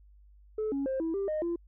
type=tone with pitch steps; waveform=sine; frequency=431.9 / 276.9 / 529 / 326.5 / 394.9 / 616 / 341.6 Hz; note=A4 / C#4 / C5 / E4 / G4 / D#5 / F4; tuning=-32 / -2 / +19 / -17 / +13 / -17 / -38 cents; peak=-27 dBFS; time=0.58-1.56 s; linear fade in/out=5 ms; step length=140 ms; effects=tanh soft clip ceiling -26 dBFS + added 50 Hz sine -54 dBFS peak until 1.67 s